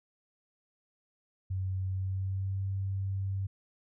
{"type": "tone with pitch glide", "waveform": "sine", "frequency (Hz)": [94.3, 96.95], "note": ["F#2", "G2"], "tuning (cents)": [33, -19], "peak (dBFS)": -30, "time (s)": [1.5, 3.47], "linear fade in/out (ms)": 10, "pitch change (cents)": 48, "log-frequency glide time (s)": [1.88, 2.63], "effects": []}